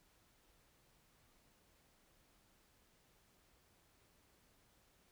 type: silence
effects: pink hiss -72 dBFS RMS until 5.11 s